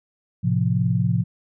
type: chord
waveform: sine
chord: F major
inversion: first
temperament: equal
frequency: 110 / 130.81 / 174.61 Hz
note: A2 / C3 / F3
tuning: 0 / 0 / 0 cents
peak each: -22 dBFS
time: 0.43-1.24 s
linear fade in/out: 20 ms
effects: none